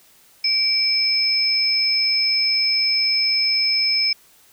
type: tone pair together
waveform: sine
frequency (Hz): 2318 / 5204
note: D7 / E8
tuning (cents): -23 / -23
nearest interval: octave + major second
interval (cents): 1400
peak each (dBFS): -23 / -17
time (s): 0.44-4.13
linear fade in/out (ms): 5
effects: white hiss -53 dBFS RMS until 4.52 s